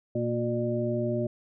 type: harmonic tone with a mistuned harmonic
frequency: 119.8 Hz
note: A#2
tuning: 48 cents sharp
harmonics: 1 / 2 / 3 / 5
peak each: -31 / -31 / -31 / -31 dBFS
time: 0.15-1.27 s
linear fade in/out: 5 ms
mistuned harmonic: 2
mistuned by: -47 cents
effects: none